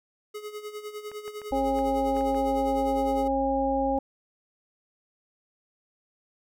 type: tone with tremolo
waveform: square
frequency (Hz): 421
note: G#4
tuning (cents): +24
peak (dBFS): -34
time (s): 0.34-3.28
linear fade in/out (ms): 10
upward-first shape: sine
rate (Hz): 9.9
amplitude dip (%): 70
type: clicks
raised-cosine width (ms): 0.5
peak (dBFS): -30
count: 7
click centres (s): 1.116 / 1.279 / 1.417 / 1.789 / 2.167 / 2.209 / 2.346
type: tone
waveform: triangle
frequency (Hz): 53.3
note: G#1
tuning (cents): +46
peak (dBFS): -35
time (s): 1.51-3.98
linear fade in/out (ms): 0
type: harmonic tone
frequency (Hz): 271.1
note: C#4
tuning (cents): -38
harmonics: 1 / 2 / 3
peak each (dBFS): -28 / -27 / -27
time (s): 1.52-3.99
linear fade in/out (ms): 5
effects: none